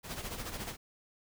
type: noise with tremolo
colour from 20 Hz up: pink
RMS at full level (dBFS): -38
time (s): 0.03-0.77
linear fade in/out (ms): 50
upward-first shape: sine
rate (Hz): 14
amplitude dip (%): 60
effects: none